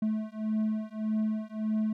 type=beating tone pair; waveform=triangle; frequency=215.9 / 217.6 Hz; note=A3 / A3; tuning=-33 / -19 cents; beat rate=1.7 Hz; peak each=-29 / -29 dBFS; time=0.02-1.93 s; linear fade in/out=5 ms; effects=none